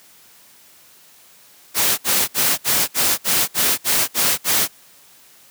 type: noise bursts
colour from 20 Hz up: white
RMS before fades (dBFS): -17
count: 10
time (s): 1.74-4.68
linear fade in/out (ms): 50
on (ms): 240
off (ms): 60
effects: white hiss -49 dBFS RMS until 5.5 s + high-pass 100 Hz 12 dB/octave